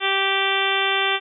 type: harmonic tone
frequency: 390 Hz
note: G4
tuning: 9 cents flat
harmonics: 1 / 2 / 3 / 4 / 5 / 6 / 7 / 8 / 9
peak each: -27 / -27 / -27 / -27 / -27 / -27 / -27 / -27 / -27 dBFS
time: 0-1.2 s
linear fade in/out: 50 ms
effects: none